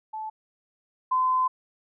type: tone pair in turn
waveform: sine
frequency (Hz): 870 / 1025.1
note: A5 / C6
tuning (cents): -20 / -36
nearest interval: minor third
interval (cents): 284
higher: second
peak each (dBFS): -31 / -20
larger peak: second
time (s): 0.13-0.3 / 1.11-1.48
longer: second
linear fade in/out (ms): 10
effects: none